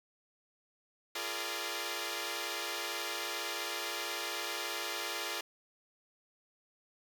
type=chord; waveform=5% pulse; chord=Bb dominant seventh; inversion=second; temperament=equal with one note detuned; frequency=344.8 / 415.3 / 466.2 / 587.3 Hz; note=F4 / Ab4 / Bb4 / D5; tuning=-22 / 0 / 0 / 0 cents; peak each=-30 dBFS; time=1.15-5.41 s; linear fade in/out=5 ms; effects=none